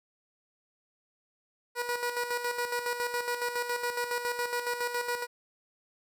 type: tone with tremolo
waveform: 15% pulse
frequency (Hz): 484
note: B4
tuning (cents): -35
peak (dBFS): -22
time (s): 1.75-5.27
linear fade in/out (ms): 50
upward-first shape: square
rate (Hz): 7.2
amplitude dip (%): 55
effects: none